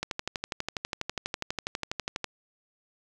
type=click train; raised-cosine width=0.2 ms; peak=-13 dBFS; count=28; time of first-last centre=0.03-2.243 s; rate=12.2 Hz; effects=none